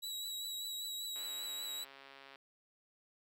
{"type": "tone with vibrato", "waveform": "sawtooth", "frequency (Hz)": 3891, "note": "B7", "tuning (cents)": -27, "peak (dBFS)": -37, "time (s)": [0.02, 1.85], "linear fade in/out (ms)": 20, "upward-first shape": "triangle", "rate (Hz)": 5.1, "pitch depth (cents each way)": 30}
{"type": "click train", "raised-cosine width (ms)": 0.3, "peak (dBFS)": -38, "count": 165, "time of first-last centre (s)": [1.16, 2.357], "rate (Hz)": 137}
{"effects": ["high-pass 300 Hz 12 dB/octave", "12-bit"]}